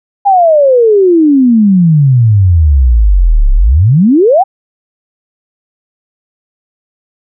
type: exponential two-way sweep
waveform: sine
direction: down then up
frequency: 820 to 32.7 to 820 Hz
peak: -3 dBFS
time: 0.25-4.44 s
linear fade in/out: 20 ms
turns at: 3.52 s
effects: none